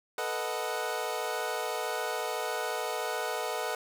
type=chord; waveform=25% pulse; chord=B dominant seventh; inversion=third; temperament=equal; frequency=440 / 493.9 / 622.3 / 740 Hz; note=A4 / B4 / D#5 / F#5; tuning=0 / 0 / 0 / 0 cents; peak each=-33 dBFS; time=0.18-3.75 s; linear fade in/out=2 ms; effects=none